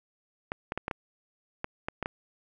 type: clicks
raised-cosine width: 0.5 ms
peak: -16 dBFS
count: 9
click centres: 0.519 / 0.721 / 0.776 / 0.881 / 0.912 / 1.644 / 1.885 / 2.027 / 2.059 s
effects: none